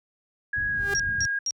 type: tone with pitch glide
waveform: sine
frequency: 1661.2 to 1630.8 Hz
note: G#6 to G#6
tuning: 0 to -32 cents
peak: -24 dBFS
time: 0.53-1.39 s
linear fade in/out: 5 ms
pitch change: -32 cents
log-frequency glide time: 0.69-0.84 s
type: low-pass noise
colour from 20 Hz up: pink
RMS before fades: -33 dBFS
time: 0.56-1.26 s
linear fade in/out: 2 ms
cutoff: 100 Hz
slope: 12 dB/octave
type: tone with exponential growth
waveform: sawtooth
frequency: 400 Hz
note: G4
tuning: 35 cents sharp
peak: -23 dBFS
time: 0.72-0.94 s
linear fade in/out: 5 ms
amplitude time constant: 46 ms
type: tone bursts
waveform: sine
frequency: 5620 Hz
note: F8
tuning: 10 cents sharp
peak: -24 dBFS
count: 3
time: 0.95-1.508 s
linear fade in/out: 0 ms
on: 46 ms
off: 210 ms
effects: high-pass 60 Hz 12 dB/octave